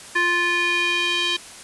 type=tone with band-pass filter sweep; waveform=square; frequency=349.2 Hz; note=F4; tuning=in tune; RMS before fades=-21 dBFS; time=0.15-1.37 s; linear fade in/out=10 ms; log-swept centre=1800 to 3300 Hz; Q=3; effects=white hiss -40 dBFS RMS until 1.63 s + resampled to 24000 Hz